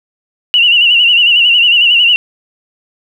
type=tone with vibrato; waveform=sine; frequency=2846 Hz; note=F7; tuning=32 cents sharp; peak=-5 dBFS; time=0.54-2.16 s; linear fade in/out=0 ms; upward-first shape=sine; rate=11 Hz; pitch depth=79 cents each way; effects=7-bit